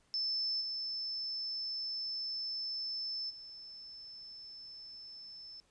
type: tone with level steps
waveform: sine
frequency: 5274 Hz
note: E8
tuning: in tune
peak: -32 / -36 / -47 dBFS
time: 0.14-5.6 s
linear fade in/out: 0 ms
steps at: 0.6 / 3.29 s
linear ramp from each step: 20 ms
effects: pink hiss -71 dBFS RMS until 5.7 s + resampled to 22050 Hz